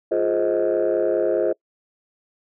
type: chord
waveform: sine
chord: F minor seventh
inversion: none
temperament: just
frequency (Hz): 349.2 / 419.1 / 523.8 / 628.6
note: F4 / Ab4 / C5 / Eb5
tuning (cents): 0 / +16 / +2 / +18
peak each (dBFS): -22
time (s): 0.11-1.53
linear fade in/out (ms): 10
effects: noise-tail reverb RT60 0.1 s tail -26 dB re dry + tanh soft clip ceiling -12 dBFS